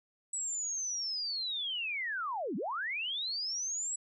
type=linear two-way sweep; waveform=sine; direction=down then up; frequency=7902 to 172.6 to 7860 Hz; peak=-33 dBFS; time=0.33-3.96 s; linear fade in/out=5 ms; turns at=2.56 s; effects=none